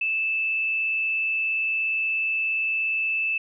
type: tone with frequency modulation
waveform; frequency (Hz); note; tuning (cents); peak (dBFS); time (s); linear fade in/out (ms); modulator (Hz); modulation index
sine; 2631; E7; -4; -22; 0.01-3.38; 5; 121; 0.27
effects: none